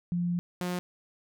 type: tone pair in turn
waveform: sine / sawtooth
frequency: 174.61 / 178.9 Hz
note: F3 / F3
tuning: 0 / +42 cents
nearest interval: unison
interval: 42 cents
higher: second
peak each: -26 dBFS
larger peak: neither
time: 0.12-0.39 / 0.61-0.79 s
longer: first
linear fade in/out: 0 ms
effects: none

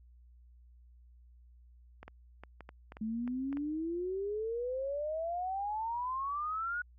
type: clicks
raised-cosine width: 0.5 ms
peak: -32 dBFS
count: 10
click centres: 2.03 / 2.08 / 2.436 / 2.607 / 2.691 / 2.921 / 2.969 / 3.277 / 3.528 / 3.571 s
type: exponential sweep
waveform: sine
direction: up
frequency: 214.7 to 1471 Hz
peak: -33 dBFS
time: 3.01-6.82 s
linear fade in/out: 5 ms
effects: added 60 Hz sine -56 dBFS peak until 6.98 s

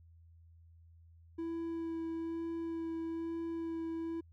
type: tone with vibrato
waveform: triangle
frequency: 329.9 Hz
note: E4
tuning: 1 cent sharp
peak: -34 dBFS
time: 1.38-4.21 s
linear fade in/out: 10 ms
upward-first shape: sine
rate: 1.1 Hz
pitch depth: 11 cents each way
effects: added 83 Hz sine -57 dBFS peak until 4.32 s

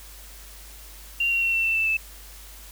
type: tone with pitch steps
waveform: sine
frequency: 2770 / 2746 / 2722 / 2699 / 2676 / 2653 / 2630 Hz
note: F7 / F7 / F7 / E7 / E7 / E7 / E7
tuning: -15 / -30 / -45 / +40 / +25 / +10 / -5 cents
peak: -20 dBFS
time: 1.2-1.97 s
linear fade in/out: 5 ms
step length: 110 ms
effects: added 50 Hz sine -44 dBFS peak until 2.71 s + white hiss -46 dBFS RMS until 2.71 s

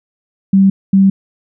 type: tone pair in turn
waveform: sine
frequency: 194 / 194 Hz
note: G3 / G3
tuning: -18 / -18 cents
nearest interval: unison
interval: 0 cents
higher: neither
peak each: -5 dBFS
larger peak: neither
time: 0.53-0.7 / 0.93-1.1 s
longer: neither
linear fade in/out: 5 ms
effects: none

